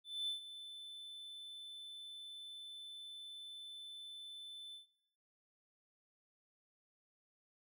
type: tone with ADSR envelope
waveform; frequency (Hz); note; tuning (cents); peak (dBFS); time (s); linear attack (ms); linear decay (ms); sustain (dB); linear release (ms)
triangle; 3521; A7; 0; -33; 0.04-4.87; 240; 120; -13; 130
effects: noise-tail reverb RT60 1.0 s tail -23 dB re dry + tanh soft clip ceiling -30 dBFS